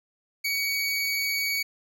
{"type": "tone", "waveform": "25% pulse", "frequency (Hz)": 2253, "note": "C#7", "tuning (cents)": 28, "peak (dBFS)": -21, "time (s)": [0.44, 1.63], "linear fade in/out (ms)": 10, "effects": []}